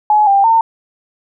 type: tone with pitch steps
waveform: sine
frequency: 846 / 793 / 906 Hz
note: G#5 / G5 / A#5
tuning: +32 / +20 / -50 cents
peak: -7 dBFS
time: 0.1-0.61 s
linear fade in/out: 2 ms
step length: 170 ms
effects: none